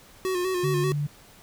square tone with vibrato, 366 Hz, F#4, 19 cents flat, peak -25 dBFS, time 0.25-0.92 s, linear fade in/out 0 ms, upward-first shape square, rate 5.1 Hz, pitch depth 42 cents each way
sine tone, 146.1 Hz, D3, 9 cents flat, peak -24 dBFS, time 0.63-1.07 s, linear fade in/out 10 ms
effects pink hiss -52 dBFS RMS until 1.42 s

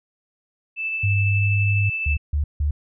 sine tone with tremolo, 2637 Hz, E7, in tune, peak -22 dBFS, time 0.76-2.18 s, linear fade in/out 50 ms, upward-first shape sine, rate 12 Hz, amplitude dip 25%
sine tone with pitch glide, 100.7 to 101.87 Hz, G2 to G#2, +47 to -33 cents, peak -17 dBFS, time 1.03-1.9 s, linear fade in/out 10 ms, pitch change +20 cents, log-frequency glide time 1.27-1.52 s
sine tone bursts, 73.42 Hz, D2, in tune, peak -18 dBFS, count 3, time 2.06-2.71 s, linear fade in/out 5 ms, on 110 ms, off 160 ms
effects none

